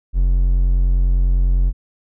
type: tone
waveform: triangle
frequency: 45 Hz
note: F#1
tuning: 47 cents flat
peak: -10 dBFS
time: 0.13-1.73 s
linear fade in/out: 50 ms
effects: none